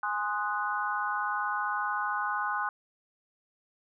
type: chord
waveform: sine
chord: Ab dominant seventh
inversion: none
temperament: equal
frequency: 830.6 / 1046.5 / 1244.5 / 1480 Hz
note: Ab5 / C6 / Eb6 / Gb6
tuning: 0 / 0 / 0 / 0 cents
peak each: -34 / -34 / -34 / -33 dBFS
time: 0.03-2.69 s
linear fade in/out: 2 ms
effects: none